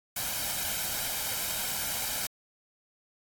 white noise with comb filter, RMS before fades -32 dBFS, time 0.16-2.27 s, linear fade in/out 5 ms, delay 1.3 ms, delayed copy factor +0.55, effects AAC 64 kbps

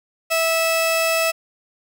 sawtooth tone pair together, 653.5 / 1307 Hz, E5 / E6, -15 / -15 cents, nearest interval octave, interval 1200 cents, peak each -15 dBFS, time 0.3-1.32 s, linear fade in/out 20 ms, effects none

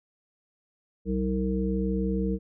harmonic tone with a mistuned harmonic, 63.4 Hz, B1, 46 cents sharp, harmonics 1 / 3 / 5 / 7, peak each -30 / -27 / -33 / -32 dBFS, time 1.05-2.39 s, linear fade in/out 50 ms, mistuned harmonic 7, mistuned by +57 cents, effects none

